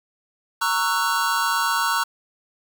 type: chord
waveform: square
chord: F# dominant seventh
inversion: first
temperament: just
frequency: 925 / 1110 / 1332 / 1480 Hz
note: A#5 / C#6 / E6 / F#6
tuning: -14 / +2 / +18 / 0 cents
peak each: -26 dBFS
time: 0.61-2.04 s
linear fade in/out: 10 ms
effects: 7-bit